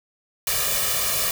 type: noise with comb filter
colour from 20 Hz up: white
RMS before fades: -23 dBFS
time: 0.47-1.31 s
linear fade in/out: 2 ms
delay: 1.7 ms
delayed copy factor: +0.9
effects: none